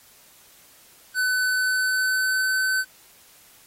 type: tone with pitch glide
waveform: square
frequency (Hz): 1507 to 1524.5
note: F#6 to G6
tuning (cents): +31 to -49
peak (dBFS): -21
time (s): 1.14-2.85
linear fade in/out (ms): 50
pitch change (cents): +20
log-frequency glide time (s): 1.43-2.56
effects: white hiss -53 dBFS RMS until 3.66 s + AAC 48 kbps